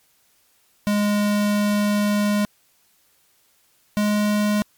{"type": "tone pair in turn", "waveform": "square", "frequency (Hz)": [206.7, 208.6], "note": ["G#3", "G#3"], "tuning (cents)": [-8, 8], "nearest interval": "unison", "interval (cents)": 16, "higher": "second", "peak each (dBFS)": -18, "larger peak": "neither", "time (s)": [[0.87, 2.45], [3.97, 4.62]], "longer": "first", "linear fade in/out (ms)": 0, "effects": ["white hiss -61 dBFS RMS until 4.77 s", "MP3 96 kbps"]}